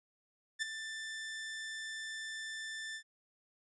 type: tone with ADSR envelope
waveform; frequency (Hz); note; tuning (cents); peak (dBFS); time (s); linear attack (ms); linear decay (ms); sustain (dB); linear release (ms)
sawtooth; 1772; A6; +12; -27; 0.59-3.03; 32; 12; -10; 77
effects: resampled to 22050 Hz